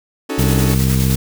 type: chord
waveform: 40% pulse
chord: D# half-diminished seventh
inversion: third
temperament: equal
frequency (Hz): 277.2 / 311.1 / 370 / 440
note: C#4 / D#4 / F#4 / A4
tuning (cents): 0 / 0 / 0 / 0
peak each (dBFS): -23 / -25 / -28 / -25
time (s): 0.29-0.75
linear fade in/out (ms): 10
type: harmonic tone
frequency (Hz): 65.41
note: C2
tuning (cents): 0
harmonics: 1 / 2 / 3 / 4 / 5 / 6 / 7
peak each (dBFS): -18 / -15 / -19 / -27 / -32 / -36 / -31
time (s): 0.38-1.16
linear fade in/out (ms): 5
type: noise with tremolo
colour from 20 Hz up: white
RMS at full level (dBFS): -24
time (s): 0.38-1.16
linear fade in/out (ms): 10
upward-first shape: square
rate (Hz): 9.7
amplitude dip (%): 30
effects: none